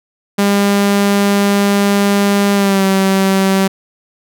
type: tone with pitch glide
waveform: sawtooth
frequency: 201.1 to 192.69 Hz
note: G3 to G3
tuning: +44 to -29 cents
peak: -6 dBFS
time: 0.38-3.68 s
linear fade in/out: 10 ms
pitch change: -73 cents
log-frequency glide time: 2.54-2.84 s
effects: none